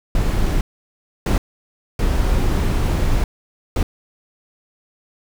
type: noise bursts at uneven times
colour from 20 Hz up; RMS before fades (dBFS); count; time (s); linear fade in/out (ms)
brown; -17; 4; 0.15-0.61 / 1.26-1.38 / 1.99-3.24 / 3.76-3.83; 2
effects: none